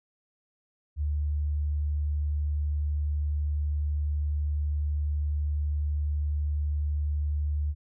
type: tone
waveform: sine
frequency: 74 Hz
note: D2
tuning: 14 cents sharp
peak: -25 dBFS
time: 0.96-7.75 s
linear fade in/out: 50 ms
effects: none

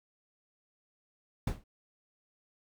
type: noise with exponential decay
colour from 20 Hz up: brown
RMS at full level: -26 dBFS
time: 1.47-1.64 s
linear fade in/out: 5 ms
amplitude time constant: 36 ms
effects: none

